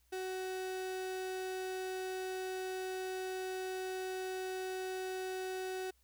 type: tone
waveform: 35% pulse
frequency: 374.3 Hz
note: F#4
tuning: 20 cents sharp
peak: -36 dBFS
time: 0.12-5.91 s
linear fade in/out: 10 ms
effects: added 60 Hz sine -70 dBFS peak until 6.03 s + white hiss -74 dBFS RMS until 6.03 s